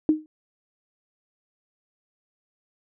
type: tone with exponential decay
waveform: sine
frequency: 309.5 Hz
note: D#4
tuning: 9 cents flat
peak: -12 dBFS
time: 0.09-0.26 s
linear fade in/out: 1 ms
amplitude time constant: 36 ms
effects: none